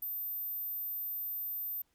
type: tone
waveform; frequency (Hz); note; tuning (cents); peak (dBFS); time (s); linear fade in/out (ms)
sine; 13820; A9; -32; -35; 0.02-1.82; 5
effects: pink hiss -75 dBFS RMS until 1.94 s